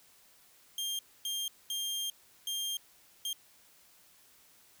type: tone bursts at uneven times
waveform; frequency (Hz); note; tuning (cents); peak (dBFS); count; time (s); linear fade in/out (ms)
sawtooth; 3200; G7; +35; -30; 5; 0.78-0.99 / 1.25-1.48 / 1.7-2.1 / 2.47-2.77 / 3.25-3.33; 2
effects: white hiss -62 dBFS RMS until 4.8 s